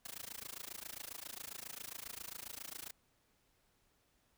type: noise with amplitude modulation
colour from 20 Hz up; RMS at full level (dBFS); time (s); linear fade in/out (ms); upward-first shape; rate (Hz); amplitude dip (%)
white; -44; 0.05-2.91; 5; sine; 27.4; 100
effects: pink hiss -75 dBFS RMS until 4.37 s